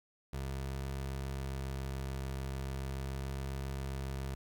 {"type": "tone with vibrato", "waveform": "25% pulse", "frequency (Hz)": 67.1, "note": "C2", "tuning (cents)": 44, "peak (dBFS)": -33, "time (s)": [0.33, 4.35], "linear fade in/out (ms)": 5, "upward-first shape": "triangle", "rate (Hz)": 0.38, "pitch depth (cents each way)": 11, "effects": ["11-bit"]}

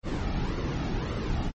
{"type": "noise with flanger", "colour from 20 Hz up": "brown", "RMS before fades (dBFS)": -29, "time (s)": [0.03, 1.52], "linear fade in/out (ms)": 50, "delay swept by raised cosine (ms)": [1.2, 1.99], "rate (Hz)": 1.8, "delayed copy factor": -0.5, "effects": ["low-pass 6000 Hz 12 dB/octave", "MP3 32 kbps"]}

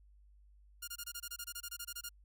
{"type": "tone bursts", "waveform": "5% pulse", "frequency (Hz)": 1415, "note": "F6", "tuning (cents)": 22, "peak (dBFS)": -29, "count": 16, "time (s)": [0.82, 2.092], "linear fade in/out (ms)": 10, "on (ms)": 57, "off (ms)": 24, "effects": ["added 50 Hz sine -59 dBFS peak until 2.24 s", "MP3 96 kbps"]}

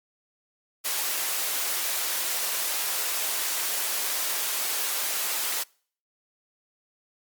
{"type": "high-pass noise", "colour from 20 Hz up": "white", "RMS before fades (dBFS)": -28, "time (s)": [0.84, 5.64], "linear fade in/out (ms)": 20, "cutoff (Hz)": 470, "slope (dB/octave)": 12, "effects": ["noise-tail reverb RT60 0.5 s tail -26 dB re dry", "Opus 48 kbps"]}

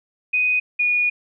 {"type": "tone pair in turn", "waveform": "sine", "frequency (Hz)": [2494, 2451], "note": ["D#7", "D#7"], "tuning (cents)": [3, -27], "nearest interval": "unison", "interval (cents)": 30, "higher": "first", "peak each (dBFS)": -16, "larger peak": "neither", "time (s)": [[0.33, 0.6], [0.79, 1.1]], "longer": "second", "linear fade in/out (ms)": 10, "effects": []}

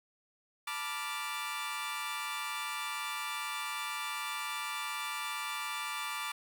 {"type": "chord", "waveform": "20% pulse", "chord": "B half-diminished seventh", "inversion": "third", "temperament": "equal with one note detuned", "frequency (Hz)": [880, 977.5, 1174.7, 1396.9], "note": ["A5", "B5", "D6", "F6"], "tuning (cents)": [0, -18, 0, 0], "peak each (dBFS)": [-39, -39, -33, -39], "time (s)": [0.67, 6.32], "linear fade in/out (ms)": 5, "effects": []}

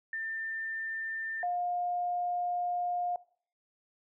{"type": "tone pair in turn", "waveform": "sine", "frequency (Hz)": [1793, 709.6], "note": ["A6", "F5"], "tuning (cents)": [32, 27], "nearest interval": "octave + major third", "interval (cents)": 1605, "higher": "first", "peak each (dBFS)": [-33, -29], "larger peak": "second", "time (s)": [[0.13, 1.43], [1.43, 3.16]], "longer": "second", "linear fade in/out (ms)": 2, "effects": ["noise-tail reverb RT60 0.5 s tail -20 dB re dry"]}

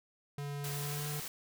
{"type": "tone with pitch glide", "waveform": "square", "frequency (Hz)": [143.2, 147.82], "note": ["D3", "D3"], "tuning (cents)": [-43, 12], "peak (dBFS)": -38, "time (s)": [0.38, 1.2], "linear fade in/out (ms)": 2, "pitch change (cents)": 55, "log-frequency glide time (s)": [0.76, 1.06]}
{"type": "noise", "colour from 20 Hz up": "white", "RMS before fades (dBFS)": -42, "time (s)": [0.64, 1.28], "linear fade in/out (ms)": 2}
{"effects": []}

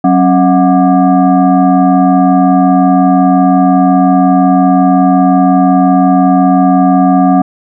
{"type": "tone with frequency modulation", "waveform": "sine", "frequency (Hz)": 271.8, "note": "C#4", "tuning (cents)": -34, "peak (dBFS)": -4, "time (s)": [0.04, 7.42], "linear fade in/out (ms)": 5, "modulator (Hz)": 458, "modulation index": 1.2, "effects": []}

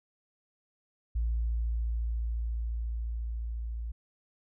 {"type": "tone with level ramp", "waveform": "sine", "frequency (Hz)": 57.1, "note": "A#1", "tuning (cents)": -35, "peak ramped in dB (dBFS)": [-25, -33], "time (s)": [1.15, 3.92], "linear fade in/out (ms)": 10, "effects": ["tanh soft clip ceiling -23 dBFS"]}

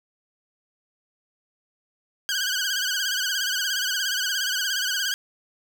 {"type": "tone with vibrato", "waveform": "15% pulse", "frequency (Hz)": 1548, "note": "G6", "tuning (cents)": -22, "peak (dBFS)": -17, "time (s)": [2.29, 5.14], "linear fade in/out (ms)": 0, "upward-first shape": "sine", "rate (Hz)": 17, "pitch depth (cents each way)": 94, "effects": []}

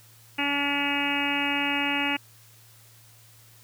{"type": "harmonic tone with a mistuned harmonic", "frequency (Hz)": 284.4, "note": "C#4", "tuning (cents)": 45, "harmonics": [1, 2, 3, 4, 5, 6, 7, 8, 9, 10], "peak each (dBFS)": [-30, -40, -32, -40, -36, -36, -34, -32, -30, -31], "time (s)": [0.38, 2.17], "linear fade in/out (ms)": 10, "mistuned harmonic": 6, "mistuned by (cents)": 15, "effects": ["added 113 Hz sine -55 dBFS peak until 3.63 s", "white hiss -55 dBFS RMS until 3.63 s"]}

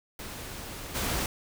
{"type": "noise with level steps", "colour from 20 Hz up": "pink", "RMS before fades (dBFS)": [-40, -30], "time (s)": [0.19, 1.26], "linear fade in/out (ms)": 2, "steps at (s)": 0.94, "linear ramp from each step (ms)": 20, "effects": []}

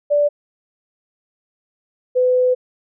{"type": "tone pair in turn", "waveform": "sine", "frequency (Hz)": [584, 503.7], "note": ["D5", "B4"], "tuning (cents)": [-10, 34], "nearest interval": "minor third", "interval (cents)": 256, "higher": "first", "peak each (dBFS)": -12, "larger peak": "neither", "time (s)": [[0.1, 0.29], [2.15, 2.55]], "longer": "second", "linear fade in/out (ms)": 20, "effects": []}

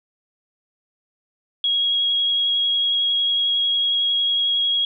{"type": "tone with vibrato", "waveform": "sine", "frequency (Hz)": 3302, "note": "G#7", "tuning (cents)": -11, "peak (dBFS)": -17, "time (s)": [1.64, 4.85], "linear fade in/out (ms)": 2, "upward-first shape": "sine", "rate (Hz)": 11, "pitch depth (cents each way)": 11, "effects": []}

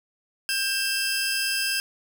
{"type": "tone cluster", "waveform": "sawtooth", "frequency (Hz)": [1589, 2663, 4998], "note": ["G6", "E7", "D#8"], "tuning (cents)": [23, 17, 7], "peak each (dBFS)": -25, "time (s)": [0.49, 1.8], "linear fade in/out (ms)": 0, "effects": ["8-bit"]}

